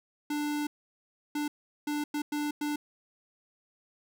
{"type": "tone bursts at uneven times", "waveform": "square", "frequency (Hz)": 295.4, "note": "D4", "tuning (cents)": 10, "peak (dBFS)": -30, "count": 6, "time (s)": [[0.3, 0.67], [1.35, 1.48], [1.87, 2.04], [2.14, 2.22], [2.32, 2.51], [2.61, 2.76]], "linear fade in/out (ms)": 5, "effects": []}